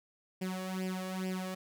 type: tone with flanger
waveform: sawtooth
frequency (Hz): 186.5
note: F#3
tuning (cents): +14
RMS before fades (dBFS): -37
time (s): 0.41-1.55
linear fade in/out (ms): 10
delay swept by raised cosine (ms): 0.38 to 1.78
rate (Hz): 2.3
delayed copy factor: +0.8
effects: none